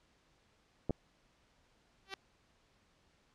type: clicks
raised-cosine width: 2 ms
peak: -21 dBFS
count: 2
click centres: 0.896 / 0.907 s
type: tone with exponential growth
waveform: 5% pulse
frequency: 387.1 Hz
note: G4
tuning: 22 cents flat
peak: -26 dBFS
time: 2.05-2.14 s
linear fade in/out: 0 ms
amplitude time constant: 19 ms
effects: pink hiss -71 dBFS RMS until 3.34 s + low-pass 6000 Hz 12 dB/octave